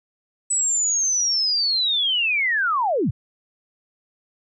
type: linear sweep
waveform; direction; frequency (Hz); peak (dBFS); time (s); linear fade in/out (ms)
sine; down; 7970 to 79.3; -18; 0.5-3.11; 10
effects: none